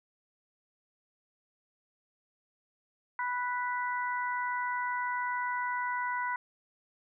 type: harmonic tone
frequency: 493.2 Hz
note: B4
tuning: 2 cents flat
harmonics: 2 / 3 / 4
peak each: -32 / -36 / -38 dBFS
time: 3.19-6.36 s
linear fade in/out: 2 ms
effects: none